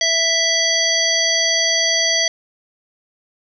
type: harmonic tone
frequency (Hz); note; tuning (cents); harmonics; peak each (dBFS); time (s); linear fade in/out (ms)
659.3; E5; 0; 1 / 3 / 5 / 7 / 9; -24 / -21 / -21 / -20 / -20; 0.01-2.28; 2
effects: none